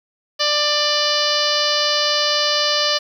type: harmonic tone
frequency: 592 Hz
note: D5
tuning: 14 cents sharp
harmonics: 1 / 2 / 3 / 4 / 5 / 6 / 7 / 8 / 9 / 10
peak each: -23 / -25 / -26 / -31 / -23 / -27 / -24 / -22 / -27 / -31 dBFS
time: 0.39-2.99 s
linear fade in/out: 20 ms
effects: 8-bit